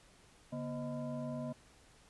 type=tone with frequency modulation; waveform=sine; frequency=241 Hz; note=B3; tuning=42 cents flat; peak=-37 dBFS; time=0.52-1.53 s; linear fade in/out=10 ms; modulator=383 Hz; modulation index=1.2; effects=pink hiss -63 dBFS RMS until 2.09 s + resampled to 24000 Hz